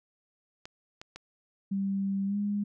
clicks, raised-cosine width 0.2 ms, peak -25 dBFS, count 3, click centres 0.655 / 1.015 / 1.16 s
sine tone with pitch glide, 196 to 204.6 Hz, G3 to G#3, 0 to -26 cents, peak -27 dBFS, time 1.71-2.64 s, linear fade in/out 10 ms, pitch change +74 cents, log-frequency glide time 2.26-2.37 s
effects none

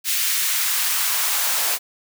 white noise with high-pass filter sweep, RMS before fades -21 dBFS, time 0.04-1.79 s, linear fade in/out 50 ms, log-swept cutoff 2300 to 580 Hz, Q 1, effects none

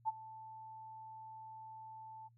sine tone with ADSR envelope, 880 Hz, A5, in tune, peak -30 dBFS, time 0.05-2.29 s, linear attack 34 ms, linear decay 25 ms, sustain -19 dB, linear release 26 ms, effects noise-tail reverb RT60 0.1 s tail -22 dB re dry + added 117 Hz sine -64 dBFS peak until 2.37 s

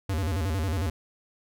square tone with vibrato, 87.31 Hz, F2, in tune, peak -26 dBFS, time 0.09-0.9 s, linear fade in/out 5 ms, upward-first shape square, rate 11 Hz, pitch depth 190 cents each way, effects none

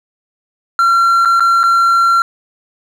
triangle tone with dropouts, 1367 Hz, F6, 37 cents flat, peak -6 dBFS, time 0.79-2.22 s, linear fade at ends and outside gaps 1 ms, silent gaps 1.25-1.256 / 1.397-1.405 / 1.632-1.638 s, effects none

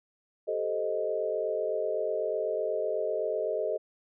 sine chord, A half-diminished seventh, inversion third, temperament equal, 392 / 440 / 523.3 / 622.3 Hz, G4 / A4 / C5 / Eb5, 0 / 0 / 0 / 0 cents, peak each -36 / -32 / -35 / -31 dBFS, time 0.47-3.78 s, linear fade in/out 20 ms, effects none

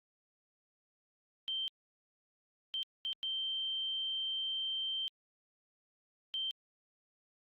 sine tone bursts at uneven times, 3131 Hz, G7, 3 cents flat, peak -34 dBFS, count 5, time 1.48-1.68 / 2.74-2.83 / 3.05-3.13 / 3.23-5.08 / 6.34-6.51 s, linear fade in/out 0 ms, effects Opus 48 kbps

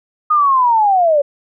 sine linear sweep, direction down, 1244.5 to 554.4 Hz, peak -9 dBFS, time 0.3-1.22 s, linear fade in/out 10 ms, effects none

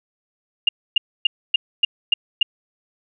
sine tone bursts, 2828 Hz, F7, 21 cents sharp, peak -11 dBFS, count 7, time 0.67-2.43 s, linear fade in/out 5 ms, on 20 ms, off 270 ms, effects none

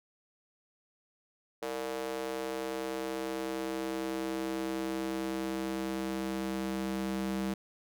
square tone with high-pass filter sweep, 65.41 Hz, C2, in tune, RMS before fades -35 dBFS, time 1.62-7.54 s, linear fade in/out 5 ms, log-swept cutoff 470 to 220 Hz, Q 2.5, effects none

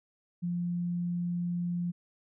sine tone, 174.61 Hz, F3, in tune, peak -29 dBFS, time 0.42-1.92 s, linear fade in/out 20 ms, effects none

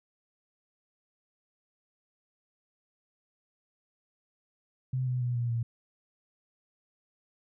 sine tone with pitch steps, 128.9 / 125.74 / 122.65 / 119.64 / 116.71 Hz, C3 / B2 / B2 / A#2 / A#2, -26 / +32 / -12 / +45 / +3 cents, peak -27 dBFS, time 4.93-5.63 s, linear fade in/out 5 ms, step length 140 ms, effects none

